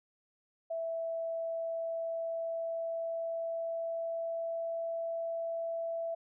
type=tone with pitch glide; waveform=sine; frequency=659.3 to 664.7 Hz; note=E5 to E5; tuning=0 to +14 cents; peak=-33 dBFS; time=0.7-6.15 s; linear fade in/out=10 ms; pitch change=+14 cents; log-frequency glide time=0.84-4.83 s; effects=none